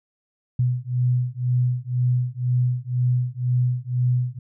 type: beating tone pair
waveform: sine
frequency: 123.47 / 125.47 Hz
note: B2 / B2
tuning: 0 / +28 cents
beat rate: 2 Hz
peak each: -22 dBFS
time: 0.59-4.39 s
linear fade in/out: 5 ms
effects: none